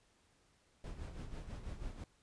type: noise with tremolo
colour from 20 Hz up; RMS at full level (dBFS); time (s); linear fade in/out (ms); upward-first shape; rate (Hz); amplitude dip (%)
brown; -43; 0.84-2.04; 2; sine; 6.1; 60
effects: pink hiss -72 dBFS RMS until 2.22 s + resampled to 22050 Hz